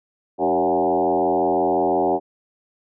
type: tone with frequency modulation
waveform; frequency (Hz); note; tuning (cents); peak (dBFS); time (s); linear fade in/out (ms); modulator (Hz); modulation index
sine; 554.4; C#5; 0; -16; 0.38-2.2; 50; 85.7; 3.2
effects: none